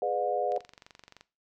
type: chord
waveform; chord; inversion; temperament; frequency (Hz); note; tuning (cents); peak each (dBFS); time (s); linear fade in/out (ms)
sine; G# diminished seventh; none; just; 415.3 / 498.4 / 598 / 717.6; G#4 / B4 / D5 / F5; 0 / +16 / +31 / +47; -34 / -31 / -32 / -31; 0.02-0.58; 2
type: click train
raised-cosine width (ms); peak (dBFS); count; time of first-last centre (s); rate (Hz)
0.2; -31; 17; 0.52-1.21; 23.2
effects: noise-tail reverb RT60 0.3 s tail -18 dB re dry